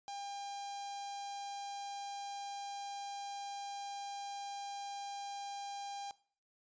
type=tone with notch filter; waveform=sawtooth; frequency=802 Hz; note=G5; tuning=39 cents sharp; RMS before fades=-44 dBFS; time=0.08-6.11 s; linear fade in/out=0 ms; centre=1800 Hz; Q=0.69; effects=noise-tail reverb RT60 0.5 s tail -20 dB re dry + resampled to 16000 Hz